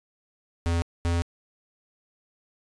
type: tone pair in turn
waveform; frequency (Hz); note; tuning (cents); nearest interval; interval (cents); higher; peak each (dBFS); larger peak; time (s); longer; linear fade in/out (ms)
square; 84.7 / 85.34; E2 / F2; +48 / -39; unison; 13; second; -23; neither; 0.66-0.82 / 1.05-1.22; second; 0
effects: resampled to 22050 Hz